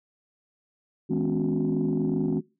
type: tone cluster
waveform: sine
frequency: 161.2 / 209.8 / 252.6 / 277.6 / 368.2 Hz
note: E3 / G#3 / B3 / C#4 / F#4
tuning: -38 / +18 / +39 / +3 / -8 cents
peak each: -28 dBFS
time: 1.09-2.41 s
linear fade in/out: 20 ms
effects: noise-tail reverb RT60 0.3 s tail -22 dB re dry + tanh soft clip ceiling -17 dBFS